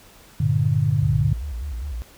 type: chord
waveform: sine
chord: G minor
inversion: none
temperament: equal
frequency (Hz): 98 / 116.54 / 146.83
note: G2 / Bb2 / D3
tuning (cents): 0 / 0 / 0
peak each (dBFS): -23 / -21 / -20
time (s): 0.4-1.33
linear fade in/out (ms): 5
type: tone with vibrato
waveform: sine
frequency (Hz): 64.9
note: C2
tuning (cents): -13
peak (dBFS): -26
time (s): 1.02-2.02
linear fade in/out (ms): 0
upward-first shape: square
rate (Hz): 5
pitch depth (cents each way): 190
effects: pink hiss -49 dBFS RMS until 2.17 s